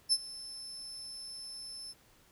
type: tone with ADSR envelope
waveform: 35% pulse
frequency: 5274 Hz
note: E8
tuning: in tune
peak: -20 dBFS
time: 0.09-1.94 s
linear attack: 34 ms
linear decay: 48 ms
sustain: -20 dB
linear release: 35 ms
effects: pink hiss -64 dBFS RMS until 2.31 s